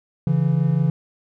triangle tone pair together, 140.19 / 166 Hz, C#3 / E3, +20 / +12 cents, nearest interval minor third, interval 292 cents, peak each -17 / -17 dBFS, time 0.27-0.9 s, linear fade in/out 2 ms, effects none

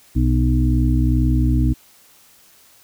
harmonic tone with a mistuned harmonic, 61.74 Hz, B1, in tune, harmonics 1 / 2 / 4 / 5, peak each -16 / -19 / -22 / -23 dBFS, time 0.15-1.74 s, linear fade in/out 20 ms, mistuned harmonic 2, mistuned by +16 cents, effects white hiss -51 dBFS RMS until 2.83 s

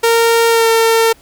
sawtooth tone with pitch glide, 461.2 to 453.5 Hz, A#4 to A#4, -19 to -48 cents, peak -5 dBFS, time 0.03-1.13 s, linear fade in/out 10 ms, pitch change -29 cents, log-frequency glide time 0.49-0.67 s, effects pink hiss -47 dBFS RMS until 1.21 s

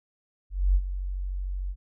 sine tone with ADSR envelope, 46.6 Hz, F#1, 13 cents sharp, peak -16 dBFS, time 0.5-1.76 s, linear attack 250 ms, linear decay 56 ms, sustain -12 dB, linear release 57 ms, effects none

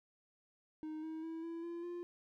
triangle tone with pitch steps, 310.9 / 318.2 / 325.6 / 333.2 / 341 / 349 Hz, D#4 / D#4 / E4 / E4 / F4 / F4, -1 / +39 / -21 / +19 / -41 / -1 cents, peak -39 dBFS, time 0.83-2.03 s, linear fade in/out 0 ms, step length 200 ms, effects none

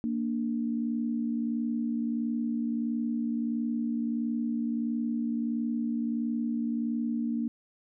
sine tone pair together, 232.2 / 293.7 Hz, A#3 / D4, -7 / 0 cents, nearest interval major third, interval 407 cents, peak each -28 / -34 dBFS, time 0.04-7.48 s, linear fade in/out 0 ms, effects none

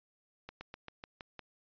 slowing click train, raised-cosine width 0.3 ms, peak -28 dBFS, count 7, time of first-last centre 0.49-1.393 s, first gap 120 ms, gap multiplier 1.09, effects resampled to 11025 Hz

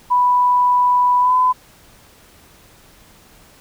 sine tone with pitch glide, 987.8 to 1009.7 Hz, B5 to B5, 0 to +38 cents, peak -11 dBFS, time 0.1-1.53 s, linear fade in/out 20 ms, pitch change +38 cents, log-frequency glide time 1.2-1.34 s, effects pink hiss -48 dBFS RMS until 3.6 s

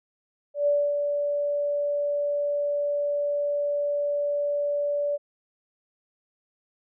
sine tone with ADSR envelope, 579 Hz, D5, 25 cents flat, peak -18 dBFS, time 0.54-5.18 s, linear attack 130 ms, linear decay 260 ms, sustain -5 dB, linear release 31 ms, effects none

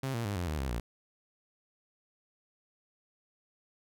sawtooth tone with pitch steps, 133.9 / 116.57 / 101.48 / 88.34 / 76.91 / 66.95 / 58.28 Hz, C3 / A#2 / G#2 / F2 / D#2 / C2 / A#1, +40 / 0 / -40 / +20 / -20 / +40 / 0 cents, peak -28 dBFS, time 0.03-0.8 s, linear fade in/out 5 ms, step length 110 ms, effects none

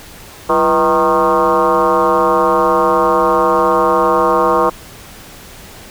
sine tone with frequency modulation, 784 Hz, G5, in tune, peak -9 dBFS, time 0.49-4.7 s, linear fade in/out 10 ms, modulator 148 Hz, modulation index 3, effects pink hiss -36 dBFS RMS until 5.9 s

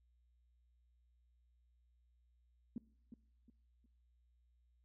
sine tone with echo, 233.1 Hz, A#3, in tune, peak -39 dBFS, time 2.76-2.78 s, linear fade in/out 2 ms, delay 360 ms, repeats 3, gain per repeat -10 dB, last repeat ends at 3.86 s, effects noise-tail reverb RT60 0.7 s tail -22 dB re dry + added 60 Hz sine -70 dBFS peak until 4.84 s

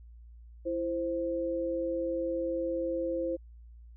sine tone pair together, 334 / 523.3 Hz, E4 / C5, +23 / 0 cents, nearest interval minor sixth, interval 777 cents, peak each -33 / -31 dBFS, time 0.65-3.37 s, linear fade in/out 20 ms, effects added 58 Hz sine -48 dBFS peak until 3.96 s

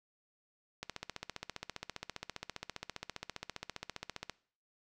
click train, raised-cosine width 0.2 ms, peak -22 dBFS, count 53, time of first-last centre 0.83-4.297 s, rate 15 Hz, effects noise-tail reverb RT60 0.5 s tail -21 dB re dry

